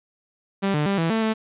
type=tone with pitch steps; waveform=sawtooth; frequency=196.4 / 149.3 / 197.9 / 164.7 / 222.9 / 219.9 Hz; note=G3 / D3 / G3 / E3 / A3 / A3; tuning=+4 / +29 / +17 / -1 / +23 / -1 cents; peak=-16 dBFS; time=0.62-1.34 s; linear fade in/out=20 ms; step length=120 ms; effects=resampled to 8000 Hz + 8-bit